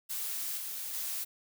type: noise with level steps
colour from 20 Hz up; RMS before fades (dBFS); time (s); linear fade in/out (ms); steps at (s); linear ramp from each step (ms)
blue; -36 / -39 / -36; 0.09-1.25; 20; 0.57 / 0.93; 10
effects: none